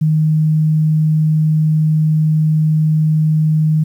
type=tone; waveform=sine; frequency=155.56 Hz; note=D#3; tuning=in tune; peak=-10 dBFS; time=0.01-3.84 s; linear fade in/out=10 ms; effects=8-bit